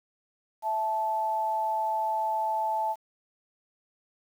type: tone pair together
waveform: sine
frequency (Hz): 660 / 872.8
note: E5 / A5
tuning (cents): +2 / -14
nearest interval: perfect fourth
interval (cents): 484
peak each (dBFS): -33 / -26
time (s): 0.62-2.96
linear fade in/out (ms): 50
effects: 9-bit